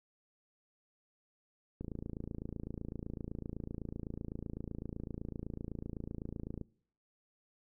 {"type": "click train", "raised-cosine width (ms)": 3, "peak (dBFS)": -28, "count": 135, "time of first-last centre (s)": [1.81, 6.613], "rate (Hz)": 27.9, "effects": ["noise-tail reverb RT60 0.6 s tail -23 dB re dry"]}